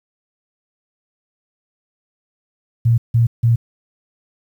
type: tone bursts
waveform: sine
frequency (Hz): 116.6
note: A#2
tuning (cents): +1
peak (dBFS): -10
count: 3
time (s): 2.85-3.56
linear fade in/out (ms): 10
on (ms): 130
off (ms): 160
effects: 8-bit